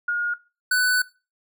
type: tone pair in turn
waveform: sine / square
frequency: 1431 / 1495.2 Hz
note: F6 / F#6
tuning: +42 / +18 cents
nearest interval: minor second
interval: 76 cents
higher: second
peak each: -20 / -18 dBFS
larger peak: second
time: 0.08-0.34 / 0.71-1.02 s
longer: second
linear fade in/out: 5 ms
effects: noise-tail reverb RT60 0.3 s tail -20 dB re dry